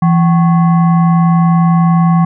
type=tone with frequency modulation; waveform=sine; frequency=168.6 Hz; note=E3; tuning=39 cents sharp; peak=-6 dBFS; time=0.02-2.25 s; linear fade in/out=5 ms; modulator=931 Hz; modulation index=0.48; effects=none